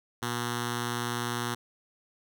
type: tone with notch filter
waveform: 5% pulse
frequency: 120 Hz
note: B2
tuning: 49 cents flat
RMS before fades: -32 dBFS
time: 0.22-1.55 s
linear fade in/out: 10 ms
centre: 590 Hz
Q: 1.1
effects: none